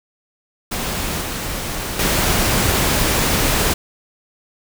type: noise with level steps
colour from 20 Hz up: pink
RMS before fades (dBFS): -23 / -25 / -17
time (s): 0.71-3.74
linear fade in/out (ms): 10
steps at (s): 1.21 / 1.99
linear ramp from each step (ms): 5
effects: none